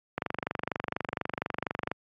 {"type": "click train", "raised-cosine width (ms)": 0.5, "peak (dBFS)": -14, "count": 43, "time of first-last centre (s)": [0.18, 1.916], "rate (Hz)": 24.2, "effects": ["high-pass 100 Hz 12 dB/octave", "AAC 32 kbps"]}